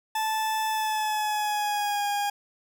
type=tone with pitch glide; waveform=40% pulse; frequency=875 to 816.4 Hz; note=A5 to G#5; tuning=-10 to -30 cents; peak=-24 dBFS; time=0.15-2.3 s; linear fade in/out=5 ms; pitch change=-120 cents; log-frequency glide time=0.68-2.06 s; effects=none